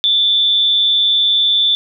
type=tone with amplitude modulation; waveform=sine; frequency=3520 Hz; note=A7; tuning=in tune; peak=-8 dBFS; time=0.04-1.75 s; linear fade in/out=0 ms; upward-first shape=sine; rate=204 Hz; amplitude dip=50%; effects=none